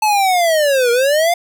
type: linear two-way sweep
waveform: square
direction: down then up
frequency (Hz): 873 to 466.8 to 709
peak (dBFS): -12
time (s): 0.02-1.34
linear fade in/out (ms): 5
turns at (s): 0.91
effects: none